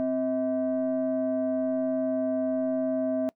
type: tone pair together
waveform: sine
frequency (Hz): 260.7 / 640.4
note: C4 / D#5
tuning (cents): -6 / +50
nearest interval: octave + major third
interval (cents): 1556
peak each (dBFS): -26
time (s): 0-3.29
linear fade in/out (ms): 0
effects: noise-tail reverb RT60 0.1 s tail -23 dB re dry + tanh soft clip ceiling -19 dBFS